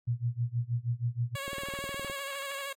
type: tone with tremolo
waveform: sine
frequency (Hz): 119.4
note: A#2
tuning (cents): +42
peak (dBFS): -25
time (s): 0.07-1.36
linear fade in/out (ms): 10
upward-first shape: sine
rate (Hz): 6.3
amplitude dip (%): 95
type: tone with vibrato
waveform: 10% pulse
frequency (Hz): 554.4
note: C#5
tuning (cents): 0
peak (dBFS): -27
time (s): 1.35-2.73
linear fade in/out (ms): 5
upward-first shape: sine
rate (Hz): 13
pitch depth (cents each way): 33
type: click train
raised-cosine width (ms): 2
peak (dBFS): -28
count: 13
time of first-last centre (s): 1.48-2.099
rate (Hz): 19.4
effects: AAC 64 kbps